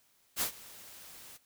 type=noise with ADSR envelope; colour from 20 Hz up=white; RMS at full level=-30 dBFS; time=0.36-1.38 s; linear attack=52 ms; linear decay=100 ms; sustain=-21 dB; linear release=22 ms; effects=white hiss -69 dBFS RMS until 1.45 s